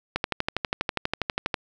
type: click train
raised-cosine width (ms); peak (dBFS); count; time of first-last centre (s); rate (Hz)
0.3; -8; 18; 0.16-1.542; 12.3
effects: none